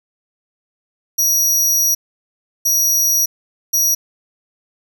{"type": "tone bursts at uneven times", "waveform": "sawtooth", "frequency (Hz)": 5770, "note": "F#8", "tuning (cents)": -44, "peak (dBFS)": -10, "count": 3, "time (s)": [[1.18, 1.95], [2.65, 3.26], [3.73, 3.95]], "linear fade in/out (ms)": 10, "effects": []}